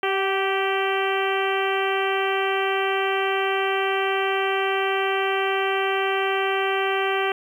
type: harmonic tone with a mistuned harmonic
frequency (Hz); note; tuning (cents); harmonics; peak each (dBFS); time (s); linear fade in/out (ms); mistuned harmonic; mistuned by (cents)
389.3; G4; -12; 1 / 2 / 3 / 4 / 5 / 6 / 7 / 8; -24 / -27 / -29 / -30 / -31 / -32 / -32 / -33; 0.03-7.32; 2; 2; -29
effects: 9-bit